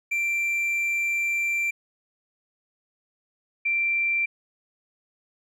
triangle / sine tone pair in turn, 2355 / 2355 Hz, D7 / D7, +4 / +4 cents, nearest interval unison, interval 0 cents, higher neither, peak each -21 dBFS, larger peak neither, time 0.11-1.71 / 3.65-4.26 s, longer first, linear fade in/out 10 ms, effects none

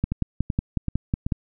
two click trains, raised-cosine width 5 ms, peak -12 / -9 dBFS, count 4 / 8, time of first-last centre 0.12-1.265 / 0.04-1.322 s, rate 2.62 / 5.46 Hz, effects none

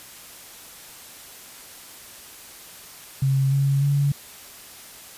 sine tone with pitch steps, 135.1 / 138.42 / 141.82 Hz, C#3 / C#3 / C#3, -44 / -2 / +40 cents, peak -17 dBFS, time 3.22-4.12 s, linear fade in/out 5 ms, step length 300 ms, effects white hiss -43 dBFS RMS until 5.17 s + resampled to 32000 Hz

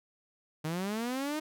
sawtooth linear sweep, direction up, 150.5 to 313.6 Hz, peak -28 dBFS, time 0.64-1.4 s, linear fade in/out 10 ms, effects none

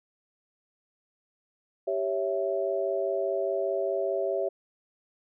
sine chord, C# diminished, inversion second, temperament equal, 392 / 554.4 / 659.3 Hz, G4 / C#5 / E5, 0 / 0 / 0 cents, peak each -30 dBFS, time 1.87-4.49 s, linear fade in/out 10 ms, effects none

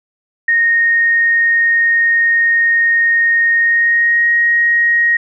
sine tone with pitch glide, 1855 to 1878.7 Hz, A#6 to A#6, -9 to +13 cents, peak -9 dBFS, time 0.48-5.17 s, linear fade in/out 5 ms, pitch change +22 cents, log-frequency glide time 3.58-4.29 s, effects none

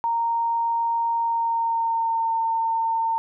sine tone with pitch glide, 927 to 907.4 Hz, A#5 to A#5, -10 to -47 cents, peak -20 dBFS, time 0.04-3.18 s, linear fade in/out 0 ms, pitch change -37 cents, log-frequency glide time 1.16-2.36 s, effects none

